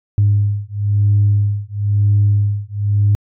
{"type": "beating tone pair", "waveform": "sine", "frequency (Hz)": [102, 103], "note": ["G#2", "G#2"], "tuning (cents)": [-31, -14], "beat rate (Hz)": 1, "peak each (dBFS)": -14, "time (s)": [0.18, 3.15], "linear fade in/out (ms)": 0, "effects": ["tanh soft clip ceiling -5 dBFS"]}